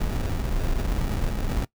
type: noise with sample-and-hold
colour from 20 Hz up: brown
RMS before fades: -25 dBFS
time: 0-1.65 s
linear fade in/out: 5 ms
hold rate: 1050 Hz
effects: noise-tail reverb RT60 0.1 s tail -20 dB re dry